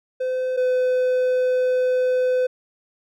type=tone pair in turn; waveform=triangle; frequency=512 / 506.4 Hz; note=C5 / B4; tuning=-38 / +43 cents; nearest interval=unison; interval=19 cents; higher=first; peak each=-19 / -15 dBFS; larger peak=second; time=0.2-0.57 / 0.57-2.47 s; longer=second; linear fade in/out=10 ms; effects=none